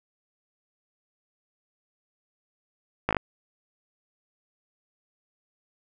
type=slowing click train; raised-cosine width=0.5 ms; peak=-8 dBFS; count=5; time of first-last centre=3.09-3.168 s; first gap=18 ms; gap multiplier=1.05; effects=none